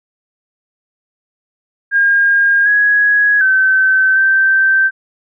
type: tone with pitch steps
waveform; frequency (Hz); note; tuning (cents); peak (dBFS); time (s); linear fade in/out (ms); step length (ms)
sine; 1617 / 1666 / 1537 / 1558; G#6 / G#6 / G6 / G6; -47 / +5 / -35 / -11; -8; 1.91-4.91; 50; 750
effects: none